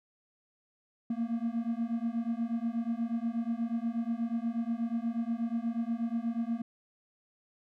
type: beating tone pair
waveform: triangle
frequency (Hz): 227.8 / 236.1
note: A#3 / A#3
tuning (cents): -40 / +22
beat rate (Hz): 8.3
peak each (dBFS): -31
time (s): 1.1-6.62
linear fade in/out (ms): 5
effects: none